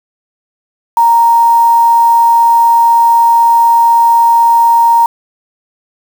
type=tone with quantisation; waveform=sine; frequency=929 Hz; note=A#5; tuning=6 cents flat; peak=-4 dBFS; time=0.97-5.06 s; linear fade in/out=2 ms; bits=4; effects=none